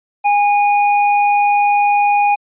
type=tone; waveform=square; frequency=820 Hz; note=G#5; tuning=22 cents flat; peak=-11 dBFS; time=0.24-2.36 s; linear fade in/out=20 ms; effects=resampled to 8000 Hz